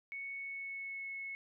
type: tone with pitch glide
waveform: sine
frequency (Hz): 2217 to 2193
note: C#7 to C#7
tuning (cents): 0 to -19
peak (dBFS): -40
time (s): 0.12-1.35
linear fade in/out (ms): 0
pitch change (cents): -19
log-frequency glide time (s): 0.33-1.09
effects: none